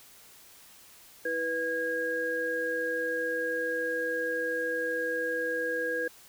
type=tone cluster; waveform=sine; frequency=325 / 492.1 / 1635 Hz; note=E4 / B4 / G#6; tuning=-24 / -6 / -28 cents; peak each=-39 / -31 / -31 dBFS; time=1.25-6.08 s; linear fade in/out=5 ms; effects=white hiss -54 dBFS RMS until 6.28 s